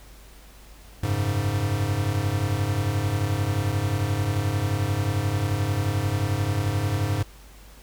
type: chord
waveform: square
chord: F# suspended second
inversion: none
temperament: equal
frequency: 92.5 / 103.83 / 138.59 Hz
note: F#2 / G#2 / C#3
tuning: 0 / 0 / 0 cents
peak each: -29 / -25 / -31 dBFS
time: 1.03-7.23 s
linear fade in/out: 5 ms
effects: added 50 Hz sine -46 dBFS peak until 7.82 s + pink hiss -51 dBFS RMS until 7.82 s